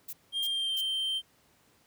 violet noise bursts, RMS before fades -39 dBFS, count 3, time 0.08-0.816 s, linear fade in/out 10 ms, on 52 ms, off 290 ms
triangle tone with pitch glide, 3206 to 3133 Hz, G7 to G7, +38 to -2 cents, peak -27 dBFS, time 0.32-1.22 s, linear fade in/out 50 ms, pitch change -40 cents, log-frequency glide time 0.46-0.8 s
effects pink hiss -65 dBFS RMS until 1.86 s + high-pass 80 Hz 12 dB/octave

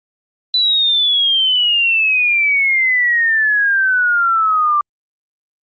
sine exponential sweep, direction down, 4006 to 1173 Hz, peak -11 dBFS, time 0.54-4.81 s, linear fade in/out 2 ms, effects Opus 48 kbps

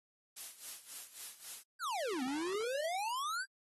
blue noise with tremolo, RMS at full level -43 dBFS, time 0.36-1.63 s, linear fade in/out 10 ms, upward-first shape sine, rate 3.7 Hz, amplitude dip 80%
square exponential two-way sweep, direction down then up, 1620 to 246.9 to 1620 Hz, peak -36 dBFS, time 1.79-3.46 s, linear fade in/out 50 ms, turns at 2.23 s
effects AAC 32 kbps

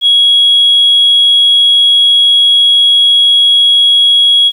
sine tone, 3322 Hz, G#7, in tune, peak -3 dBFS, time 0.01-4.52 s, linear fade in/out 50 ms, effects tanh soft clip ceiling 0 dBFS + 7-bit

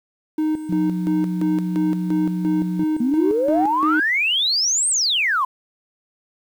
triangle tone with tremolo, 310.1 Hz, D#4, 6 cents flat, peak -15 dBFS, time 0.38-4 s, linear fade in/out 5 ms, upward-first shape square, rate 2.9 Hz, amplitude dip 70%
sine tone, 180 Hz, F#3, 47 cents flat, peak -21 dBFS, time 0.69-2.84 s, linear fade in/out 5 ms
sine exponential two-way sweep, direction up then down, 227.8 to 8840 to 983 Hz, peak -16 dBFS, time 3-5.45 s, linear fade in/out 5 ms, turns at 4.89 s
effects tanh soft clip ceiling -7 dBFS + 8-bit

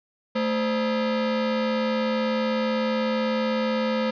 45% pulse ring-modulated tone, 370 Hz, F#4, in tune, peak -19 dBFS, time 0.35-4.11 s, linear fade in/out 10 ms, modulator 149 Hz, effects resampled to 11025 Hz + 8-bit

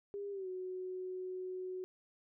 sine tone with pitch glide, 403 to 369.6 Hz, G4 to F#4, +48 to -2 cents, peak -39 dBFS, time 0.14-1.84 s, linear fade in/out 0 ms, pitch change -150 cents, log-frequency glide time 0.31-0.48 s, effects none

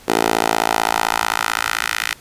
10% pulse tone with high-pass filter sweep, 55.7 Hz, A1, 22 cents sharp, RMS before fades -19 dBFS, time 0.08-2.14 s, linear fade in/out 5 ms, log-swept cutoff 440 to 1900 Hz, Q 1.6, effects pink hiss -44 dBFS RMS until 2.2 s + resampled to 32000 Hz

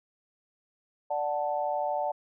sine chord, D major, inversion none, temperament equal, 587.3 / 740 / 880 Hz, D5 / F#5 / A5, 0 / 0 / 0 cents, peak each -31 / -31 / -32 dBFS, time 1.1-2.12 s, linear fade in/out 10 ms, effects none

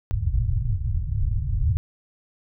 white low-pass noise, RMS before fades -23 dBFS, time 0.11-1.77 s, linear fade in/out 0 ms, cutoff 120 Hz, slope 48 dB/octave, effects none

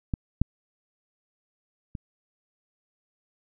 clicks, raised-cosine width 5 ms, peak -14 / -8 / -22 dBFS, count 3, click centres 0.138 / 0.416 / 1.952 s, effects none

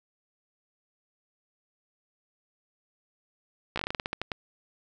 slowing click train, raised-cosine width 0.3 ms, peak -14 dBFS, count 13, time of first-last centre 3.76-4.318 s, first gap 15 ms, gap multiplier 1.19, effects none

